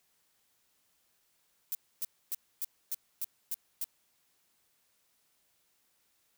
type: noise bursts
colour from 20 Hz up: violet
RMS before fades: -34 dBFS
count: 8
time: 1.72-3.842 s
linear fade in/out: 0 ms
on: 29 ms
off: 270 ms
effects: white hiss -73 dBFS RMS until 6.37 s